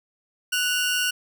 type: tone pair together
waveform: sawtooth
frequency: 1480 / 2794 Hz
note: F#6 / F7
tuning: 0 / 0 cents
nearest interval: major seventh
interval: 1100 cents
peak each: -21 dBFS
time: 0.52-1.11 s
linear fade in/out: 10 ms
effects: none